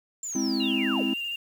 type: linear sweep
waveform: sine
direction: down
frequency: 7360 to 336.8 Hz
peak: -31 dBFS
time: 0.23-1.03 s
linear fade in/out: 2 ms
type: chord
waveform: triangle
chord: Ab augmented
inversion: none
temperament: equal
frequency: 207.7 / 261.6 / 329.6 Hz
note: Ab3 / C4 / E4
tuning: 0 / 0 / 0 cents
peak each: -29 / -25 / -28 dBFS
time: 0.35-1.14 s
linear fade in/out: 5 ms
type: tone with vibrato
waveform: sine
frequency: 2794 Hz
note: F7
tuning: in tune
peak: -29 dBFS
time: 0.6-1.36 s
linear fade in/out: 5 ms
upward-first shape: square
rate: 14 Hz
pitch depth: 15 cents each way
effects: 8-bit